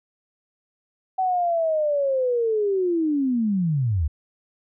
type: linear sweep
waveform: sine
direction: down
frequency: 761 to 68 Hz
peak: -19 dBFS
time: 1.18-4.08 s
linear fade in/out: 10 ms
effects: none